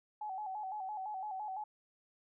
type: tone with vibrato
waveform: sine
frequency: 802 Hz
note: G5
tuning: 39 cents sharp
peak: -38 dBFS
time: 0.21-1.64 s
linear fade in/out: 5 ms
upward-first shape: square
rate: 5.9 Hz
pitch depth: 96 cents each way
effects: none